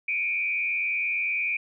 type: tone with frequency modulation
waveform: sine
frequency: 2382 Hz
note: D7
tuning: 24 cents sharp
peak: -24 dBFS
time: 0.08-1.57 s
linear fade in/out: 5 ms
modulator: 88.8 Hz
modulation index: 1.2
effects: none